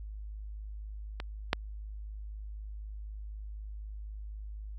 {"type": "clicks", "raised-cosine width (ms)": 0.3, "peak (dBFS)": [-21, -9], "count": 2, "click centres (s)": [1.201, 1.531], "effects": ["added 52 Hz sine -39 dBFS peak until 4.78 s"]}